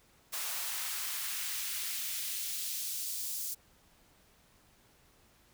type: noise with high-pass filter sweep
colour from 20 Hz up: white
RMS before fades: -37 dBFS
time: 0.32-3.55 s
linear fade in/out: 20 ms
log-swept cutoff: 750 to 6100 Hz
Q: 0.86
effects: pink hiss -65 dBFS RMS until 5.53 s